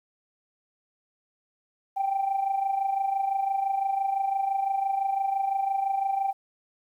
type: tone with amplitude modulation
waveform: sine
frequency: 783 Hz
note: G5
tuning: 2 cents flat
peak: -20 dBFS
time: 1.96-6.33 s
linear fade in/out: 20 ms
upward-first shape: sine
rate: 25.9 Hz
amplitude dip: 65%
effects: tanh soft clip ceiling -18 dBFS + 10-bit